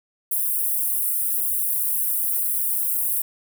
white high-pass noise, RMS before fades -23 dBFS, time 0.31-3.22 s, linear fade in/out 5 ms, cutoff 9400 Hz, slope 48 dB/octave, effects none

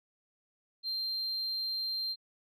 sine tone, 4165 Hz, C8, 9 cents flat, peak -30 dBFS, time 0.83-2.16 s, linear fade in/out 50 ms, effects tanh soft clip ceiling -30 dBFS + AAC 64 kbps

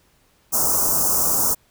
white band-stop noise, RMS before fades -19 dBFS, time 0.52-1.55 s, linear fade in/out 20 ms, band 1300 to 5600 Hz, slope 48 dB/octave, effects pink hiss -60 dBFS RMS until 1.7 s

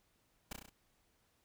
pink noise with echo, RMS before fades -43 dBFS, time 0.51-0.53 s, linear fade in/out 5 ms, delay 33 ms, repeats 5, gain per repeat -3 dB, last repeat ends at 0.695 s, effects pink hiss -75 dBFS RMS until 1.44 s

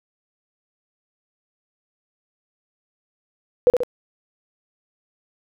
sine tone with echo, 493.9 Hz, B4, in tune, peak -9 dBFS, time 3.67-3.7 s, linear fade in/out 0 ms, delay 67 ms, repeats 2, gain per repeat -5 dB, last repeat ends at 3.834 s, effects none

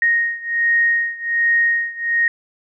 sine beating tone pair, 1864.7 / 1866 Hz, A#6 / A#6, 0 / +1 cents, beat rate 1.3 Hz, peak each -17 / -19 dBFS, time 0.02-2.28 s, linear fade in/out 2 ms, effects none

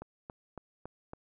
click train, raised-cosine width 1 ms, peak -28 dBFS, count 5, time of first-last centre 0.02-1.134 s, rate 3.59 Hz, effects none

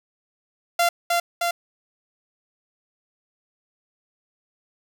sawtooth tone with echo, 690 Hz, F5, 21 cents flat, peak -13 dBFS, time 0.79-0.89 s, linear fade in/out 5 ms, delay 310 ms, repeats 2, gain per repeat -2 dB, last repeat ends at 1.51 s, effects none

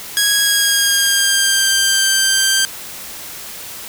10% pulse tone with pitch glide, 1654 to 1574.8 Hz, G#6 to G6, -8 to +8 cents, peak -3 dBFS, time 0.17-2.65 s, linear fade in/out 0 ms, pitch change -84 cents, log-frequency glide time 0.36-1.75 s, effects white hiss -31 dBFS RMS until 3.88 s

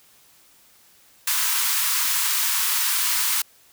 white high-pass noise, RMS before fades -22 dBFS, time 1.27-3.42 s, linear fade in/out 5 ms, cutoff 890 Hz, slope 96 dB/octave, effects white hiss -55 dBFS RMS until 3.72 s

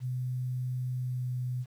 sine tone with pitch glide, 126.5 to 125.41 Hz, B2 to B2, +42 to +27 cents, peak -30 dBFS, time 0-1.66 s, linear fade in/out 50 ms, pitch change -15 cents, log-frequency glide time 0.96-1.31 s, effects 10-bit

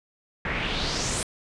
pink noise with low-pass filter sweep, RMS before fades -28 dBFS, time 0.45-1.23 s, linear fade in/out 2 ms, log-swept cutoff 1900 to 9500 Hz, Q 3, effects resampled to 24000 Hz

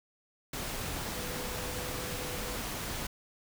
sine tone in noise, 497.5 Hz, B4, 13 cents sharp, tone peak -44 dBFS, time 1.16-2.56 s, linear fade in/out 5 ms, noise pink, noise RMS -37 dBFS, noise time 0.53-3.07 s, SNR -10 dB, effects none

